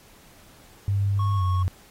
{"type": "tone with pitch glide", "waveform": "sine", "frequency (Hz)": [99.7, 91.43], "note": ["G2", "F#2"], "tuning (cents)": [30, -20], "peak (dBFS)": -20, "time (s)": [0.88, 1.68], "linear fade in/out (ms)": 0, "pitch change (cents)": -150, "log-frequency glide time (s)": [1.36, 1.42]}
{"type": "tone", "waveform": "triangle", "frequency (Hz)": 1100, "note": "C#6", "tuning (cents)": -14, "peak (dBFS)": -28, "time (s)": [1.19, 1.63], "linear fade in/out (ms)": 5}
{"effects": ["pink hiss -53 dBFS RMS until 1.9 s", "AAC 48 kbps"]}